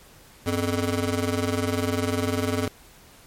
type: ring-modulated tone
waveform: 20% pulse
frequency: 174.61 Hz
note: F3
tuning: in tune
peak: -15 dBFS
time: 0.46-2.68 s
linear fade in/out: 2 ms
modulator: 77.3 Hz
effects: pink hiss -51 dBFS RMS until 3.26 s + MP3 64 kbps